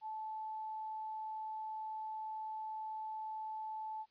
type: tone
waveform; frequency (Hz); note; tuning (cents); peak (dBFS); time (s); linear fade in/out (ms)
sine; 871; A5; -18; -40; 0.01-4.06; 50
effects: white hiss -75 dBFS RMS until 4.1 s + resampled to 11025 Hz